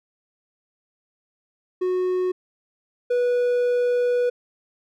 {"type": "tone pair in turn", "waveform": "triangle", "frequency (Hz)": [366.5, 489.2], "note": ["F#4", "B4"], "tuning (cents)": [-16, -16], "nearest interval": "perfect fourth", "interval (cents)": 500, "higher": "second", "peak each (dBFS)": [-18, -16], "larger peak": "second", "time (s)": [[1.81, 2.32], [3.1, 4.3]], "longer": "second", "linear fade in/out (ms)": 10, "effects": []}